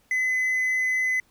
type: tone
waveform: triangle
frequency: 2024 Hz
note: B6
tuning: 42 cents sharp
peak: -19 dBFS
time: 0.11-1.2 s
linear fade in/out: 2 ms
effects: tanh soft clip ceiling -15 dBFS + pink hiss -63 dBFS RMS until 1.3 s